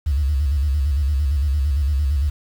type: tone with vibrato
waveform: sine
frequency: 71 Hz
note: C#2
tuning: 42 cents sharp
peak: -15 dBFS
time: 0.06-2.3 s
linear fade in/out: 10 ms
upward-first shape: square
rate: 8.8 Hz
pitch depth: 110 cents each way
effects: tanh soft clip ceiling -12 dBFS + 7-bit